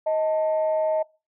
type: tone pair together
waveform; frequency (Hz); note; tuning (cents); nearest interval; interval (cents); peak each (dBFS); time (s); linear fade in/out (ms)
sine; 628.4 / 887; D#5 / A5; +17 / +14; tritone; 597; -20 / -29; 0.06-1.03; 10
effects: noise-tail reverb RT60 0.3 s tail -23 dB re dry + tanh soft clip ceiling -14 dBFS